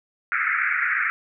pink band-pass noise, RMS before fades -23 dBFS, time 0.32-1.1 s, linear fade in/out 0 ms, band 1300 to 2300 Hz, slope 96 dB/octave, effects none

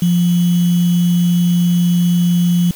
sine tone with sample-and-hold, 174.61 Hz, F3, in tune, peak -10 dBFS, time 0.02-2.71 s, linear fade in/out 2 ms, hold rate 3150 Hz, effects white hiss -36 dBFS RMS until 2.75 s

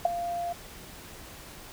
sine tone with ADSR envelope, 694 Hz, F5, 11 cents flat, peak -15 dBFS, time 0.05-0.53 s, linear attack 4 ms, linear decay 12 ms, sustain -14 dB, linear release 8 ms, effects pink hiss -46 dBFS RMS until 1.72 s

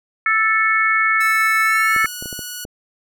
harmonic tone, 440 Hz, A4, in tune, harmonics 3 / 4 / 5, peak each -18 / -18 / -18 dBFS, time 0.26-2.06 s, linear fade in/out 2 ms
5% pulse tone with pitch glide, 1314 to 1466.4 Hz, E6 to F#6, -6 to -16 cents, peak -17 dBFS, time 1.2-2.65 s, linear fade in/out 10 ms, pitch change +190 cents, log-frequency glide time 1.63-2.04 s
clicks, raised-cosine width 2 ms, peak -19 dBFS, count 7, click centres 1.963 / 2.045 / 2.225 / 2.258 / 2.328 / 2.392 / 2.651 s
effects none

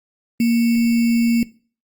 sine tone with sample-and-hold, 233.1 Hz, A#3, in tune, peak -13 dBFS, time 0.4-1.43 s, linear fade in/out 2 ms, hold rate 2450 Hz, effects noise-tail reverb RT60 0.4 s tail -20 dB re dry + Opus 24 kbps

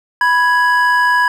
triangle tone pair together, 987.6 / 1664 Hz, B5 / G#6, 0 / +3 cents, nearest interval major sixth, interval 903 cents, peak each -11 dBFS, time 0.21-1.28 s, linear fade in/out 2 ms, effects none

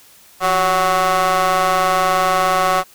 25% pulse ring-modulated tone, 183.4 Hz, F#3, 15 cents flat, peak -7 dBFS, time 0.4-2.84 s, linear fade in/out 50 ms, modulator 929 Hz, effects white hiss -47 dBFS RMS until 2.94 s

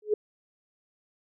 sine tone with exponential growth, 422.7 Hz, G#4, 31 cents sharp, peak -17 dBFS, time 0.02-0.14 s, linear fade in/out 5 ms, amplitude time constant 24 ms, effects none

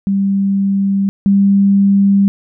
sine tone pair in turn, 196.7 / 198.18 Hz, G3 / G3, +6 / +19 cents, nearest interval unison, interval 13 cents, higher second, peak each -11 / -7 dBFS, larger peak second, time 0.07-1.09 / 1.26-2.28 s, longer neither, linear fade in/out 0 ms, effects none

